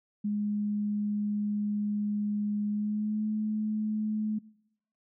sine tone with pitch glide, 207.7 to 214.4 Hz, G#3 to A3, 0 to -45 cents, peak -27 dBFS, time 0.24-4.39 s, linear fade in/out 10 ms, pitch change +55 cents, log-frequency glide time 2.68-3.25 s, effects noise-tail reverb RT60 0.8 s tail -23 dB re dry

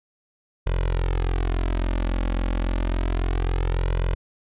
sawtooth tone with flanger, 43.62 Hz, F1, 1 cent flat, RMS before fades -23 dBFS, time 0.66-4.15 s, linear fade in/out 10 ms, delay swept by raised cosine 2 to 3.6 ms, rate 0.29 Hz, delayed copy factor +1, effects resampled to 8000 Hz

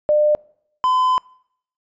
sine / triangle tone pair in turn, 600 / 1017.9 Hz, D5 / C6, +37 / -48 cents, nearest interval major sixth, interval 915 cents, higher second, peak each -12 dBFS, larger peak neither, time 0.09-0.35 / 0.84-1.18 s, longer second, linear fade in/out 0 ms, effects noise-tail reverb RT60 0.7 s tail -25 dB re dry + resampled to 16000 Hz

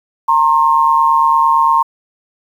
sine tone pair together, 920 / 1068.8 Hz, A#5 / C6, -23 / +36 cents, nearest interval minor third, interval 259 cents, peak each -11 dBFS, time 0.28-1.83 s, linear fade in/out 10 ms, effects 7-bit

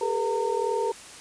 sine tone cluster, 401.6 / 442.4 / 485 / 915 Hz, G4 / A4 / B4 / A#5, +42 / +9 / -31 / -32 cents, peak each -29 dBFS, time 0.01-0.92 s, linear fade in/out 5 ms, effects white hiss -44 dBFS RMS until 1.2 s + resampled to 22050 Hz

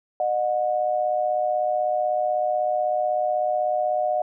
sine tone pair together, 610.9 / 727 Hz, D#5 / F#5, -32 / -31 cents, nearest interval minor third, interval 301 cents, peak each -23 dBFS, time 0.2-4.22 s, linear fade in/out 2 ms, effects none

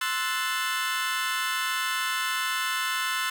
25% pulse chord, F# half-diminished seventh, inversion second, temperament equal, 1046.5 / 1318.5 / 1480 / 1760 Hz, C6 / E6 / F#6 / A6, 0 / 0 / 0 / 0 cents, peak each -28 dBFS, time 0.01-3.3 s, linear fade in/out 5 ms, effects none

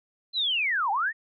sine linear two-way sweep, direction down then up, 4141 to 768 to 1910 Hz, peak -23 dBFS, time 0.33-1.13 s, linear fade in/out 50 ms, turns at 0.91 s, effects none

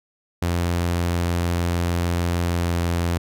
sawtooth tone with pitch glide, 86.5 to 85.8 Hz, F2 to F2, -16 to -30 cents, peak -16 dBFS, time 0.42-3.18 s, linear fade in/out 5 ms, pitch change -14 cents, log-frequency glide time 2.48-2.78 s, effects none

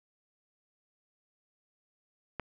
click, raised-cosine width 0.5 ms, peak -20 dBFS, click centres 2.397 s, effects none

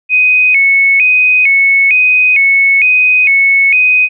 sine tone with vibrato, 2349 Hz, D7, in tune, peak -5 dBFS, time 0.09-4.09 s, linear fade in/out 50 ms, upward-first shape square, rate 1.1 Hz, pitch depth 110 cents each way, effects none

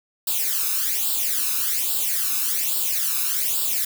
blue noise with flanger, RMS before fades -23 dBFS, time 0.27-3.85 s, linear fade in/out 5 ms, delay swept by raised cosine 0.24 to 0.79 ms, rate 1.2 Hz, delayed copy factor +0.8, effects none

